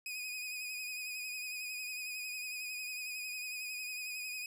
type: tone with vibrato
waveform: sawtooth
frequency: 2495 Hz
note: D#7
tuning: 4 cents sharp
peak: -36 dBFS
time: 0.06-4.46 s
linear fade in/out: 2 ms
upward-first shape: triangle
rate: 11 Hz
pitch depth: 45 cents each way
effects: none